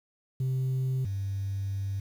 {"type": "tone pair in turn", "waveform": "sine", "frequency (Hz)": [130.6, 98.38], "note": ["C3", "G2"], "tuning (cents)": [-3, 7], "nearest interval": "perfect fourth", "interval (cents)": 490, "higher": "first", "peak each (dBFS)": [-23, -28], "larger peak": "first", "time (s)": [[0.4, 1.05], [1.05, 2]], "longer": "second", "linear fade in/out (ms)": 5, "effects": ["tanh soft clip ceiling -25 dBFS", "9-bit"]}